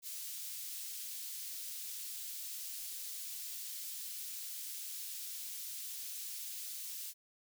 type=high-pass noise; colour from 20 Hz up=white; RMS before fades=-44 dBFS; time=0.02-7.14 s; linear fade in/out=50 ms; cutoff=3700 Hz; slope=12 dB/octave; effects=none